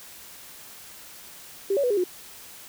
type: tone with pitch steps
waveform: sine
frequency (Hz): 393.4 / 562 / 493.1 / 409.1 / 361.2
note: G4 / C#5 / B4 / G#4 / F#4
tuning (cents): +6 / +24 / -3 / -26 / -42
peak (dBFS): -20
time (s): 1.7-2.04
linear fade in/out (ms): 5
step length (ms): 68
effects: white hiss -45 dBFS RMS until 2.68 s